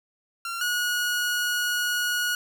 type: tone pair in turn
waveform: sawtooth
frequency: 1374 / 1452.9 Hz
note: F6 / F#6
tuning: -29 / -32 cents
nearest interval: minor second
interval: 97 cents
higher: second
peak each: -26 / -20 dBFS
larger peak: second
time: 0.45-0.61 / 0.61-2.35 s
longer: second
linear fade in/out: 2 ms
effects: none